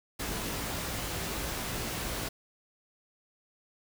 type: noise with comb filter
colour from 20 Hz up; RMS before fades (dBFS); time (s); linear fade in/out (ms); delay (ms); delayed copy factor
pink; -35; 0.19-2.29; 10; 18; +0.5
effects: none